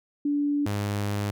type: tone pair in turn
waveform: sine / sawtooth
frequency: 289.4 / 102.32 Hz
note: D4 / G#2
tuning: -25 / -25 cents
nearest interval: octave + tritone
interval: 1800 cents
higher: first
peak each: -22 dBFS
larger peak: neither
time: 0.25-0.66 / 0.66-1.31 s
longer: second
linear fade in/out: 5 ms
effects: none